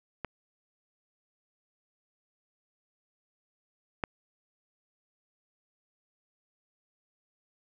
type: clicks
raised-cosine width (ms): 0.5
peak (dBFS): -19 / -14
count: 2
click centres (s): 0.247 / 4.038
effects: none